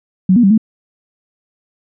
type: tone with pitch steps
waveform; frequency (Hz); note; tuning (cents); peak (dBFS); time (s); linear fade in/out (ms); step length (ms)
sine; 186.2 / 241.1 / 194.6 / 219.5; F#3 / B3 / G3 / A3; +11 / -41 / -12 / -4; -6; 0.29-0.578; 5; 72
effects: none